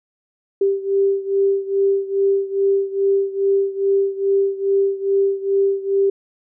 sine beating tone pair, 392.7 / 395.1 Hz, G4 / G4, +3 / +14 cents, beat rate 2.4 Hz, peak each -17 / -20 dBFS, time 0.61-6.1 s, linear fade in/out 5 ms, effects none

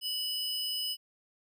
square tone pair together, 2960 / 5057 Hz, F#7 / D#8, 0 / +27 cents, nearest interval major sixth, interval 927 cents, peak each -35 / -35 dBFS, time 0.01-0.97 s, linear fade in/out 50 ms, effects none

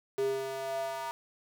square tone with high-pass filter sweep, 134.1 Hz, C3, 43 cents sharp, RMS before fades -34 dBFS, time 0.18-1.11 s, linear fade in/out 0 ms, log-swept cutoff 380 to 900 Hz, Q 5.5, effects none

